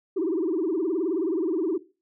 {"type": "tone with vibrato", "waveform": "sine", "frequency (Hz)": 348.2, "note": "F4", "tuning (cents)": -5, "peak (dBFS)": -21, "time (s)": [0.16, 1.78], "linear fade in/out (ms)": 10, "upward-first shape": "triangle", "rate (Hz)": 19, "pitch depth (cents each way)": 260, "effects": ["noise-tail reverb RT60 0.3 s tail -17 dB re dry", "tanh soft clip ceiling -19 dBFS"]}